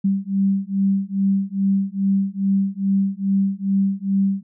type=beating tone pair; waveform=sine; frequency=194.4 / 196.8 Hz; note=G3 / G3; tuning=-14 / +7 cents; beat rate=2.4 Hz; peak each=-20 dBFS; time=0.04-4.43 s; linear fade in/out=10 ms; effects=none